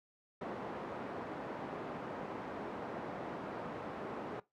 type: band-pass noise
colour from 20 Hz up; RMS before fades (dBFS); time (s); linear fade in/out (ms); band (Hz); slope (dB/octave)
pink; -43; 0.41-4.4; 5; 240 to 1100; 12
effects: noise-tail reverb RT60 0.2 s tail -20 dB re dry